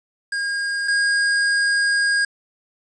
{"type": "tone pair in turn", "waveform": "square", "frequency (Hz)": [1622, 1628.1], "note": ["G#6", "G#6"], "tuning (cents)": [-41, -35], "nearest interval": "unison", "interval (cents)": 6, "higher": "second", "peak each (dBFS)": [-22, -17], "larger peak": "second", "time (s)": [[0.32, 0.88], [0.88, 2.25]], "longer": "second", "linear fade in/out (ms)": 5, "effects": ["resampled to 22050 Hz", "8-bit"]}